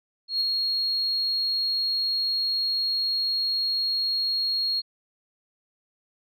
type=tone with ADSR envelope; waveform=sine; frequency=4286 Hz; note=C8; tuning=41 cents sharp; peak=-19 dBFS; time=0.28-4.82 s; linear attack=130 ms; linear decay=5 ms; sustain=-3 dB; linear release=32 ms; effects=tanh soft clip ceiling -17 dBFS